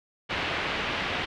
white low-pass noise, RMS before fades -30 dBFS, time 0.29-1.26 s, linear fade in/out 20 ms, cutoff 3100 Hz, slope 24 dB/octave, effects none

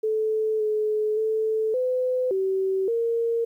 sine tone with pitch steps, 435.6 / 427.8 / 438.3 / 507 / 382.6 / 462.8 Hz, A4 / A4 / A4 / B4 / G4 / A#4, -17 / -49 / -7 / +45 / -42 / -13 cents, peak -21 dBFS, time 0.03-3.45 s, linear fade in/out 10 ms, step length 570 ms, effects 10-bit

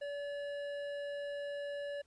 sine tone with hard clipping, 573 Hz, D5, 43 cents flat, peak -40 dBFS, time 0.01-2.02 s, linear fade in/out 10 ms, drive 11 dB, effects pink hiss -73 dBFS RMS until 2.06 s + resampled to 22050 Hz

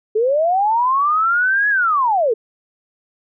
sine linear two-way sweep, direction up then down, 415.3 to 1697 to 415.3 Hz, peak -13 dBFS, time 0.15-2.34 s, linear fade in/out 10 ms, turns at 1.69 s, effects none

